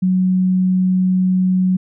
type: tone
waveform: sine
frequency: 185 Hz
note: F#3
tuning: in tune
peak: -12 dBFS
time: 0.02-1.77 s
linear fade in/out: 10 ms
effects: none